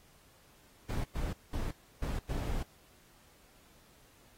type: noise bursts at uneven times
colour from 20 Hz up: brown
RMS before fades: -34 dBFS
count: 5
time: 0.89-1.04 / 1.15-1.33 / 1.53-1.71 / 2.02-2.19 / 2.29-2.63 s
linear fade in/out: 5 ms
effects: pink hiss -63 dBFS RMS until 4.37 s + AAC 48 kbps